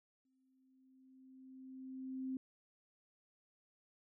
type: tone with exponential growth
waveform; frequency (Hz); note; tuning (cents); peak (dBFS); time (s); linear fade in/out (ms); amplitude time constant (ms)
sine; 261.6; C4; 0; -37; 0.25-2.37; 2; 460
effects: none